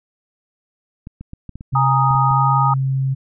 clicks, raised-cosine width 5 ms, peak -20 dBFS, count 10, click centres 1.071 / 1.21 / 1.334 / 1.493 / 1.556 / 1.609 / 1.735 / 2.109 / 2.15 / 2.311 s
sine tone with pitch glide, 131.8 to 133.87 Hz, C3 to C3, +13 to +40 cents, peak -16 dBFS, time 1.72-3.15 s, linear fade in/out 20 ms, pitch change +27 cents, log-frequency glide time 2.29-2.41 s
sine chord, Ab suspended second, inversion none, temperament equal with one note detuned, 827.3 / 932.3 / 1244.5 Hz, Ab5 / Bb5 / Eb6, -7 / 0 / 0 cents, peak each -20 / -19 / -17 dBFS, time 1.75-2.74 s, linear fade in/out 5 ms
effects none

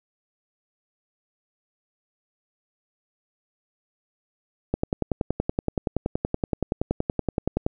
click train, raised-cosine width 2 ms, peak -9 dBFS, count 32, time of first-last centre 4.74-7.665 s, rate 10.6 Hz, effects none

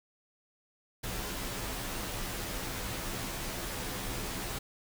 pink noise with comb filter, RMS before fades -37 dBFS, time 1.03-4.59 s, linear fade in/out 10 ms, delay 13 ms, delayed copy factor -0.7, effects none

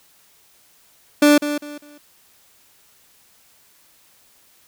30% pulse tone with echo, 293.7 Hz, D4, in tune, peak -7 dBFS, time 1.22-1.38 s, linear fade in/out 5 ms, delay 200 ms, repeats 3, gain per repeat -11 dB, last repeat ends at 1.98 s, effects white hiss -55 dBFS RMS until 4.67 s

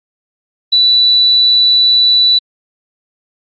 sine tone, 3961 Hz, B7, 4 cents sharp, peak -6 dBFS, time 0.72-2.39 s, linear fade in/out 10 ms, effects Opus 48 kbps

